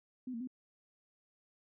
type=tone with pitch steps; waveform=sine; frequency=253.9 / 230.2 / 255.1 Hz; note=B3 / A#3 / C4; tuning=+48 / -22 / -44 cents; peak=-38 dBFS; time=0.27-0.474 s; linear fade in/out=5 ms; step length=68 ms; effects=none